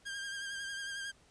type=tone with vibrato; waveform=sawtooth; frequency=1602 Hz; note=G6; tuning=37 cents sharp; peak=-35 dBFS; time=0.05-1.12 s; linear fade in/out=20 ms; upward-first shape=sine; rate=11 Hz; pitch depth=31 cents each way; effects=pink hiss -65 dBFS RMS until 1.3 s + resampled to 22050 Hz